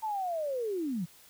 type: linear sweep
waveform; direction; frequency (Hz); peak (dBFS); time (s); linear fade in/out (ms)
sine; down; 899 to 155.56; -30; 0.02-1.06; 20
effects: white hiss -57 dBFS RMS until 1.29 s